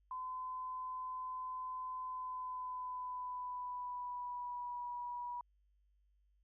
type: tone with pitch glide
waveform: sine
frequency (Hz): 1020 to 971.7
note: C6 to B5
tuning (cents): -44 to -28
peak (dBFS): -40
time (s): 0.11-5.41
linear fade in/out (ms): 2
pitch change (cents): -84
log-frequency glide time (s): 2.04-4.88
effects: added 50 Hz sine -70 dBFS peak until 6.43 s